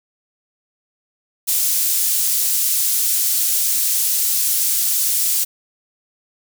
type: high-pass noise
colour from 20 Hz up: pink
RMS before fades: -18 dBFS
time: 1.47-5.45 s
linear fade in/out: 20 ms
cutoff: 8000 Hz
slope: 12 dB/octave
effects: none